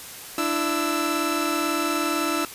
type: tone cluster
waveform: sawtooth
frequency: 296.8 / 334.9 / 1321 Hz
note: D4 / E4 / E6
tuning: +18 / +27 / +3 cents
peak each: -23 dBFS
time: 0.38-2.45 s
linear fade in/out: 2 ms
effects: white hiss -39 dBFS RMS until 2.54 s + resampled to 32000 Hz